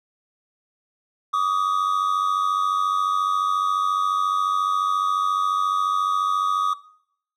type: tone pair together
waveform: triangle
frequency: 1150.2 / 1244.5 Hz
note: D6 / D#6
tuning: -36 / 0 cents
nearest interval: minor second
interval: 136 cents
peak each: -20 dBFS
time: 1.33-6.74 s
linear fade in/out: 10 ms
effects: noise-tail reverb RT60 0.7 s tail -20 dB re dry